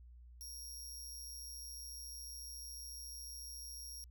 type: tone with amplitude modulation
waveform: 20% pulse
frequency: 5600 Hz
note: F8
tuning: 4 cents sharp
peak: -39 dBFS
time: 0.41-4.04 s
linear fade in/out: 0 ms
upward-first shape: sine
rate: 134 Hz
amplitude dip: 55%
effects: added 60 Hz sine -54 dBFS peak until 4.1 s